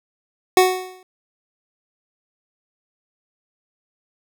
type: tone with exponential decay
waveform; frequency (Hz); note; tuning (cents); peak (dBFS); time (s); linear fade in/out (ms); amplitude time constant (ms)
25% pulse; 370; F#4; 0; -4; 0.57-1.03; 2; 98
effects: none